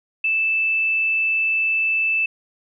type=tone; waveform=sine; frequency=2637 Hz; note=E7; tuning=in tune; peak=-17 dBFS; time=0.24-2.26 s; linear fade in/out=5 ms; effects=none